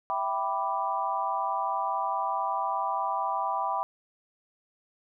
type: chord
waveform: sine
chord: E minor seventh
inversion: none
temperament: equal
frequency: 659.3 / 784 / 987.8 / 1174.7 Hz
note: E5 / G5 / B5 / D6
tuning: 0 / 0 / 0 / 0 cents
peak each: -36 / -31 / -30 / -33 dBFS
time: 0.1-3.83 s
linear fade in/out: 0 ms
effects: none